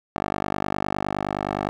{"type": "tone with band-pass filter", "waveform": "10% pulse", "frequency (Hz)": 49.71, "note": "G1", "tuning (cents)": 25, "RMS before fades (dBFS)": -27, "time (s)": [0.16, 1.69], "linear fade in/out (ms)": 0, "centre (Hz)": 760, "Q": 0.99, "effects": []}